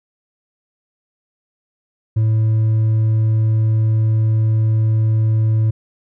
sine tone with hard clipping, 110 Hz, A2, in tune, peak -13 dBFS, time 2.16-5.71 s, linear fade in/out 10 ms, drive 2 dB, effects none

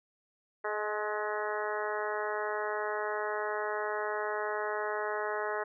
harmonic tone with a mistuned harmonic, 211.5 Hz, G#3, 32 cents sharp, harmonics 2 / 3 / 4 / 5 / 6 / 7 / 8 / 9, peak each -36 / -38 / -39 / -40 / -41 / -41 / -42 / -43 dBFS, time 0.64-5.64 s, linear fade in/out 10 ms, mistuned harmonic 3, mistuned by -16 cents, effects none

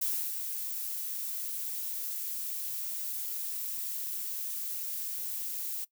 violet noise with ADSR envelope, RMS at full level -30 dBFS, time 0.01-5.85 s, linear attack 9 ms, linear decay 300 ms, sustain -6 dB, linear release 13 ms, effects noise-tail reverb RT60 0.1 s tail -20 dB re dry

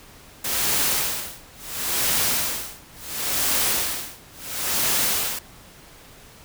white noise with tremolo, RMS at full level -21 dBFS, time 0.44-5.39 s, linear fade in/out 5 ms, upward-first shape sine, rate 0.72 Hz, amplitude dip 100%, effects pink hiss -47 dBFS RMS until 6.44 s

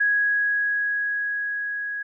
sine tone with level ramp, 1661.2 Hz, G#6, in tune, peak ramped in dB -17 to -27 dBFS, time 0-2.03 s, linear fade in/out 10 ms, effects none

